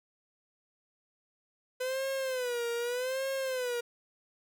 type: tone with vibrato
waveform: 45% pulse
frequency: 503 Hz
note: B4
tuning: 32 cents sharp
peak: -31 dBFS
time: 1.8-3.81 s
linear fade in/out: 10 ms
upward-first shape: sine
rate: 0.83 Hz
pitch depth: 120 cents each way
effects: none